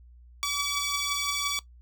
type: beating tone pair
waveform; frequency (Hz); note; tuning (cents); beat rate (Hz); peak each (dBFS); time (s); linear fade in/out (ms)
10% pulse; 1140 / 1145.8; C#6 / D6; +48 / -43; 5.8; -25 / -20; 0.43-1.59; 0
effects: noise-tail reverb RT60 0.1 s tail -17 dB re dry + added 60 Hz sine -49 dBFS peak until 1.81 s